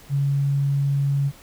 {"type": "tone", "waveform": "sine", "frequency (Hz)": 140, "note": "C#3", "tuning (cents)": 18, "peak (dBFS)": -18, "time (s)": [0.09, 1.32], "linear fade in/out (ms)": 50, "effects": ["pink hiss -48 dBFS RMS until 1.42 s"]}